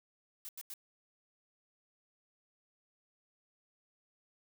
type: noise bursts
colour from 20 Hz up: blue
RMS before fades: -45 dBFS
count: 3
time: 0.45-0.738 s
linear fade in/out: 0 ms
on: 38 ms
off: 87 ms
effects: none